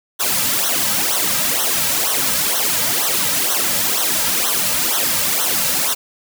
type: noise with flanger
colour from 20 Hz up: white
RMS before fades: -18 dBFS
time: 0.19-5.95 s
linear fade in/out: 20 ms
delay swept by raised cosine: 0.41 to 2.81 ms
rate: 2.1 Hz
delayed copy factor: -1
effects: none